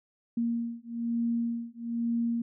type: beating tone pair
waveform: sine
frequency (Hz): 233.1 / 234.2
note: A#3 / A#3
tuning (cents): 0 / +8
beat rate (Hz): 1.1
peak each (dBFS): -31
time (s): 0.37-2.42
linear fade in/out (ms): 5
effects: none